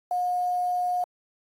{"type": "tone with quantisation", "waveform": "sine", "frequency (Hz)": 719, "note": "F#5", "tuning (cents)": -50, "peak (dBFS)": -23, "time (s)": [0.11, 1.04], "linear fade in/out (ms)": 2, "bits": 8, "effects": ["AAC 48 kbps"]}